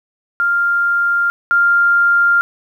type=tone pair in turn; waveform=sine; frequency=1396.9 / 1396.9 Hz; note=F6 / F6; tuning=0 / 0 cents; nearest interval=unison; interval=0 cents; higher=neither; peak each=-12 / -9 dBFS; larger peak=second; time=0.4-1.3 / 1.51-2.41 s; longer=neither; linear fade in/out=0 ms; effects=8-bit